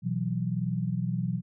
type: chord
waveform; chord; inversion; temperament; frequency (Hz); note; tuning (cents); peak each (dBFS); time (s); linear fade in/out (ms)
sine; B suspended fourth; none; equal with one note detuned; 123.47 / 165.39 / 185; B2 / E3 / F#3; 0 / +6 / 0; -31; 0.02-1.42; 50
effects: none